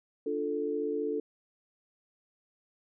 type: chord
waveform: sine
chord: D minor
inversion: none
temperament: equal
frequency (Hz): 293.7 / 349.2 / 440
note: D4 / F4 / A4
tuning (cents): 0 / 0 / 0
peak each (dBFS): -35 / -37 / -31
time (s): 0.26-1.2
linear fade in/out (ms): 5
effects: none